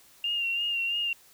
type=tone with vibrato; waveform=sine; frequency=2791 Hz; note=F7; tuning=2 cents flat; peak=-26 dBFS; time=0.24-1.13 s; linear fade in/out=2 ms; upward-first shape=sine; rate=3 Hz; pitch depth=38 cents each way; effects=white hiss -57 dBFS RMS until 1.33 s